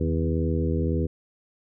harmonic tone with a mistuned harmonic, 81.6 Hz, E2, 17 cents flat, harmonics 1 / 2 / 3 / 4 / 5 / 6, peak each -25 / -28 / -30 / -31 / -32 / -33 dBFS, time 0-1.07 s, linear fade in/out 10 ms, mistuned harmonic 2, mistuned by -60 cents, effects none

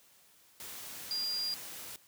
sine tone in noise, 4800 Hz, D8, 37 cents sharp, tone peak -32 dBFS, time 1.11-1.54 s, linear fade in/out 0 ms, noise white, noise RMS -45 dBFS, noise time 0.6-1.96 s, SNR +10 dB, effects white hiss -63 dBFS RMS until 2.07 s + high-pass 60 Hz 12 dB/octave

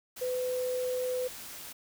sine tone in noise, 504 Hz, B4, 35 cents sharp, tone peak -29 dBFS, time 0.21-1.28 s, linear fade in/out 10 ms, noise white, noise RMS -44 dBFS, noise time 0.16-1.73 s, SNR +12 dB, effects none

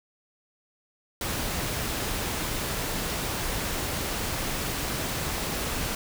pink noise, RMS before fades -30 dBFS, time 1.21-5.95 s, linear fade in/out 2 ms, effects none

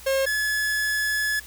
45% pulse tone pair in turn, 538 / 1708 Hz, C5 / G#6, +48 / +48 cents, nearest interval octave + minor sixth, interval 2000 cents, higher second, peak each -20 / -22 dBFS, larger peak first, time 0.06-0.26 / 0.26-1.4 s, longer second, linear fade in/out 10 ms, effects added 60 Hz sine -47 dBFS peak until 1.46 s + white hiss -45 dBFS RMS until 1.46 s

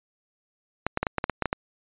clicks, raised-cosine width 0.5 ms, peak -9 dBFS, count 10, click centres 0.866 / 0.974 / 1.03 / 1.068 / 1.183 / 1.241 / 1.297 / 1.423 / 1.457 / 1.529 s, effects resampled to 8000 Hz

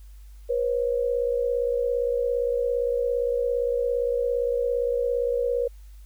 sine tone pair together, 483.6 / 541.1 Hz, B4 / C#5, -36 / -42 cents, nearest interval major second, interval 194 cents, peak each -23 / -27 dBFS, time 0.49-5.68 s, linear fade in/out 10 ms, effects added 50 Hz sine -42 dBFS peak until 6.05 s + white hiss -62 dBFS RMS until 6.05 s

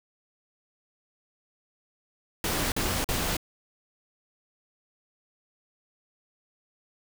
pink noise bursts, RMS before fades -28 dBFS, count 3, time 2.44-3.368 s, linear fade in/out 2 ms, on 280 ms, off 44 ms, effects none

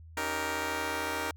10% pulse chord, Eb dominant seventh, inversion third, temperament just, 280 / 311.1 / 388.9 / 466.7 Hz, Db4 / Eb4 / G4 / Bb4, +18 / 0 / -14 / +2 cents, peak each -32 / -29 / -31 / -27 dBFS, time 0.17-1.31 s, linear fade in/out 2 ms, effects added 81 Hz sine -47 dBFS peak until 1.36 s

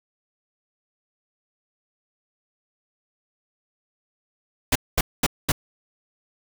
pink noise bursts, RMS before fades -19 dBFS, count 4, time 4.72-5.52 s, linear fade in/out 5 ms, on 35 ms, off 220 ms, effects none

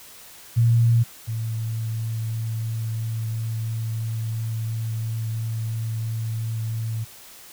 sine tone pair in turn, 116.54 / 112.13 Hz, A#2 / A2, 0 / +33 cents, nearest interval minor second, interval 67 cents, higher first, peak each -14 / -24 dBFS, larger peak first, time 0.56-1.04 / 1.27-7.05 s, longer second, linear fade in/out 20 ms, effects white hiss -45 dBFS RMS until 7.52 s

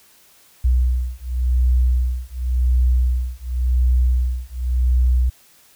sine beating tone pair, 61.74 / 62.65 Hz, B1 / B1, 0 / +25 cents, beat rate 0.91 Hz, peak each -18 dBFS, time 0.64-5.3 s, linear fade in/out 10 ms, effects white hiss -52 dBFS RMS until 5.75 s

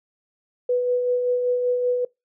sine tone with tremolo, 493.9 Hz, B4, in tune, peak -17 dBFS, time 0.69-2.05 s, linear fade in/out 5 ms, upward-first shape sine, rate 5.2 Hz, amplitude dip 35%, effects noise-tail reverb RT60 0.2 s tail -24 dB re dry

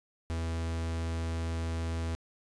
45% pulse tone, 82.41 Hz, E2, in tune, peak -31 dBFS, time 0.3-2.15 s, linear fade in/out 0 ms, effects resampled to 22050 Hz

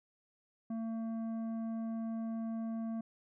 sine tone with tanh clipping, 225.6 Hz, A3, 44 cents sharp, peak -37 dBFS, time 0.7-3.01 s, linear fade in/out 5 ms, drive 9 dB, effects none

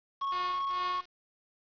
triangle tone, 1101 Hz, C#6, 12 cents flat, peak -28 dBFS, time 0.21-1.01 s, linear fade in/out 10 ms
5% pulse tone with tremolo, 359.6 Hz, F#4, 49 cents flat, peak -26 dBFS, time 0.32-1.1 s, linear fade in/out 2 ms, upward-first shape sine, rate 2.3 Hz, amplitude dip 95%
effects resampled to 11025 Hz + 8-bit

